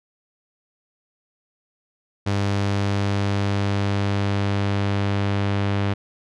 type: tone with low-pass filter sweep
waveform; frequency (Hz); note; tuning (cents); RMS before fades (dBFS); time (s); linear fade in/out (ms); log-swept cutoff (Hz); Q
sawtooth; 100; G2; +35; -22; 2.26-5.94; 10; 5500 to 3400; 0.99
effects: none